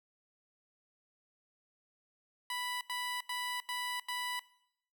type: tone bursts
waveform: 15% pulse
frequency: 987.8 Hz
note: B5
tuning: in tune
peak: -29 dBFS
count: 5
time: 2.5-4.394 s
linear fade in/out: 2 ms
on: 310 ms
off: 86 ms
effects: noise-tail reverb RT60 0.7 s tail -20 dB re dry